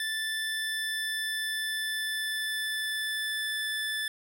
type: tone with pitch glide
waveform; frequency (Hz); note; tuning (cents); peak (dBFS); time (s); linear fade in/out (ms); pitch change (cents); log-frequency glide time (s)
25% pulse; 1760 to 1744.8; A6 to A6; 0 to -15; -26; 0-4.08; 2; -15; 0.47-3.68
effects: none